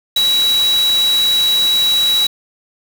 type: tone in noise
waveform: sine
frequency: 3900 Hz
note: B7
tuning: 23 cents flat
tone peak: -11 dBFS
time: 0.16-2.27 s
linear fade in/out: 5 ms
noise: white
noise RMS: -24 dBFS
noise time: 0.16-2.27 s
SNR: +10 dB
effects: none